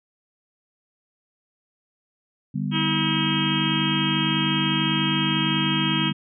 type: chord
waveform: sine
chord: G major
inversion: second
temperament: equal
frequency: 146.83 / 196 / 246.9 Hz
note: D3 / G3 / B3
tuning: 0 / 0 / 0 cents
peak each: -27 / -27 / -30 dBFS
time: 2.54-6.13 s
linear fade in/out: 10 ms
type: harmonic tone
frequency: 321 Hz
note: E4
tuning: 46 cents flat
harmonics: 1 / 3 / 4 / 5 / 6 / 7 / 8 / 9 / 10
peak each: -27 / -32 / -33 / -35 / -38 / -34 / -33 / -30 / -26 dBFS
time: 2.71-6.13 s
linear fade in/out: 50 ms
effects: none